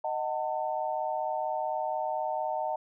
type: chord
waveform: sine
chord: D# diminished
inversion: none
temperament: just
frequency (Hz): 622.3 / 746.7 / 896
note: D#5 / F#5 / A5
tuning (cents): 0 / +16 / +31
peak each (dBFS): -33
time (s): 0.04-2.76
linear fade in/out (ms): 5
effects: none